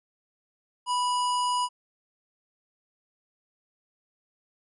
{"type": "harmonic tone with a mistuned harmonic", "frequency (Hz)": 987.8, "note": "B5", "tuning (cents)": 0, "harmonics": [1, 3, 5, 7, 9, 10], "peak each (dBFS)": [-24, -34, -38, -41, -43, -44], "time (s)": [0.86, 1.69], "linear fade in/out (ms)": 50, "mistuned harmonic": 3, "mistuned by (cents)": -28, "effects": []}